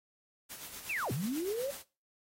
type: noise with tremolo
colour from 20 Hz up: white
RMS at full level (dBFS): -44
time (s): 0.49-1.83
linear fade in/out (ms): 20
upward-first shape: sine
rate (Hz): 8.2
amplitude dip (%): 50
type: linear two-way sweep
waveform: sine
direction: down then up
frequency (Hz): 2794 to 110 to 574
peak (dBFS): -32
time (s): 0.89-1.71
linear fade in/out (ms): 10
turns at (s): 1.12
effects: noise-tail reverb RT60 0.3 s tail -19 dB re dry + AAC 48 kbps